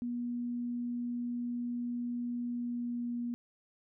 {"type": "tone with pitch glide", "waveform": "sine", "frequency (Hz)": [241.2, 239.4], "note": ["B3", "A#3"], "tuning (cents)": [-41, 46], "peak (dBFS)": -33, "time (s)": [0.02, 3.34], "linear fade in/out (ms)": 0, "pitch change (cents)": -13, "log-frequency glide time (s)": [2.47, 3.18], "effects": []}